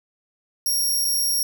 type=tone with dropouts; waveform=15% pulse; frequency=5588 Hz; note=F8; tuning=in tune; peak=-14 dBFS; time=0.66-1.43 s; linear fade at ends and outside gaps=2 ms; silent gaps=1.047-1.05 s; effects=none